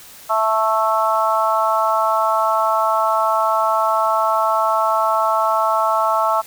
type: harmonic tone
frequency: 220 Hz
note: A3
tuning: in tune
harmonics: 3 / 4 / 5 / 6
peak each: -20 / -20 / -20 / -20 dBFS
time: 0.29-6.42 s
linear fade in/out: 20 ms
effects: white hiss -41 dBFS RMS until 6.46 s